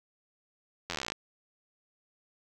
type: slowing click train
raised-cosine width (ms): 0.2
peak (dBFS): -16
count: 16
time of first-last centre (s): 0.9-1.12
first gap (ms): 11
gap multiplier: 1.04
effects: none